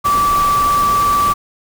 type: tone in noise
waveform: sine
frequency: 1159 Hz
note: D6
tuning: 23 cents flat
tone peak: -11 dBFS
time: 0.04-1.34 s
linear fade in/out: 20 ms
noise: pink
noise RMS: -24 dBFS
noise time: 0.04-1.34 s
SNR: +10 dB
effects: none